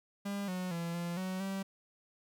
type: tone with pitch steps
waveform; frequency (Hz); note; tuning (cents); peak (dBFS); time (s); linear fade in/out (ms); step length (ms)
45% pulse; 200.7 / 182.9 / 169.2 / 172.1 / 186.6 / 193.9; G3 / F#3 / E3 / F3 / F#3 / G3; +41 / -20 / +45 / -25 / +15 / -19; -35; 0.25-1.63; 10; 230
effects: none

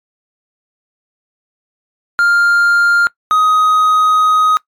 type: tone pair in turn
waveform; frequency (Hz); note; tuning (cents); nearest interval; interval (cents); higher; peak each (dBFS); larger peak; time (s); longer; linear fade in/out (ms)
triangle; 1400 / 1255.4; F6 / D#6; +4 / +15; major second; 189; first; -6; neither; 2.19-3.07 / 3.31-4.57; second; 0
effects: noise-tail reverb RT60 0.1 s tail -21 dB re dry + MP3 96 kbps

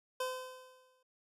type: tone with exponential decay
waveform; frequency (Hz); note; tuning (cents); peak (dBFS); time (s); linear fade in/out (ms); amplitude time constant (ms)
25% pulse; 512; C5; -38; -29; 0.2-1.03; 5; 180
effects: resampled to 32000 Hz

